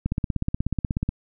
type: click train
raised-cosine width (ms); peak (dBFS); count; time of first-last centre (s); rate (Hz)
5; -11; 18; 0.06-1.09; 16.5
effects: none